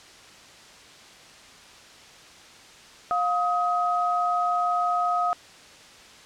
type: tone pair together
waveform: sine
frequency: 708.8 / 1263 Hz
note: F5 / D#6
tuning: +25 / +26 cents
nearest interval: minor seventh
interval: 1001 cents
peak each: -24 / -24 dBFS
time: 3.11-5.33 s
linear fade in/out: 0 ms
effects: white hiss -48 dBFS RMS until 6.25 s + low-pass 6000 Hz 12 dB/octave